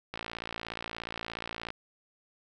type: click train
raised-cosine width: 0.3 ms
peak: -20 dBFS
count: 90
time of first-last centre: 0.14-1.704 s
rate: 56.9 Hz
effects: none